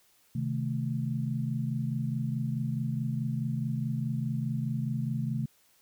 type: chord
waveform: sine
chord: A diminished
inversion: first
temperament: equal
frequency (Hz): 130.81 / 155.56 / 220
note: C3 / Eb3 / A3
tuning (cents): 0 / 0 / 0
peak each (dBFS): -31 / -34 / -34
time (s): 0.35-5.46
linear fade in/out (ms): 5
effects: white hiss -65 dBFS RMS until 5.81 s